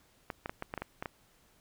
clicks, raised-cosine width 0.5 ms, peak -21 dBFS, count 9, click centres 0.302 / 0.459 / 0.495 / 0.624 / 0.739 / 0.777 / 0.82 / 1.025 / 1.058 s, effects pink hiss -66 dBFS RMS until 1.6 s

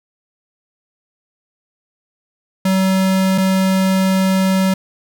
square tone pair in turn, 189.8 / 189.8 Hz, F#3 / F#3, +44 / +44 cents, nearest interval unison, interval 0 cents, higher neither, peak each -13 dBFS, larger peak neither, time 2.65-3.38 / 3.38-4.74 s, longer second, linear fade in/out 5 ms, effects none

